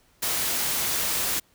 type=noise; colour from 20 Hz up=white; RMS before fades=-26 dBFS; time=0.22-1.4 s; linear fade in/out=10 ms; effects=pink hiss -62 dBFS RMS until 1.54 s